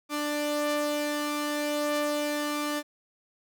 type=tone pair together; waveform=sawtooth; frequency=295.1 / 591 Hz; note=D4 / D5; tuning=+8 / +11 cents; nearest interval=octave; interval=1203 cents; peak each=-26 / -26 dBFS; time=0.09-2.83 s; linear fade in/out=50 ms; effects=none